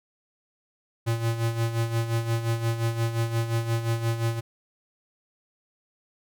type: tone with tremolo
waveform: square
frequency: 115.1 Hz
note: A#2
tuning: 22 cents flat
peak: -22 dBFS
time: 1.06-4.41 s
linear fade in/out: 20 ms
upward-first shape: sine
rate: 5.7 Hz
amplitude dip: 65%
effects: none